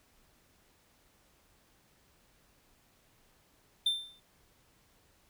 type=tone with exponential decay; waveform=triangle; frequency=3573 Hz; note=A7; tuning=26 cents sharp; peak=-22 dBFS; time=3.86-4.2 s; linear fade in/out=5 ms; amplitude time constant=72 ms; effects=pink hiss -67 dBFS RMS until 5.29 s